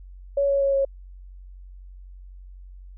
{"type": "tone with pitch steps", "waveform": "sine", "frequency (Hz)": [561, 556.5, 552, 547.6], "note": ["C#5", "C#5", "C#5", "C#5"], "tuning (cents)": [21, 7, -7, -21], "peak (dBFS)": -18, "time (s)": [0.37, 0.85], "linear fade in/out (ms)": 5, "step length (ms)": 120, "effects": ["added 46 Hz sine -40 dBFS peak until 2.97 s"]}